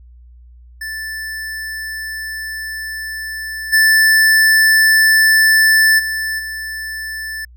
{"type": "tone with level steps", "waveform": "square", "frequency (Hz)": 1760, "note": "A6", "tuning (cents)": 0, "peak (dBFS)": [-24, -9, -19, -24], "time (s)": [0.81, 7.45], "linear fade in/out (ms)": 5, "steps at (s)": [3.72, 5.98, 6.38], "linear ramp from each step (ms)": 20, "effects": ["added 60 Hz sine -39 dBFS peak until 7.56 s"]}